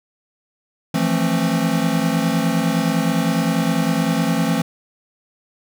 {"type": "chord", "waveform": "square", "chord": "F major seventh", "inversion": "third", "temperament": "equal with one note detuned", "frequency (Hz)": [164.81, 174.61, 220, 266.4], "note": ["E3", "F3", "A3", "C4"], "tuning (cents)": [0, 0, 0, 31], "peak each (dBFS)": -23, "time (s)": [0.94, 4.62], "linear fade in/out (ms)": 5, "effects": []}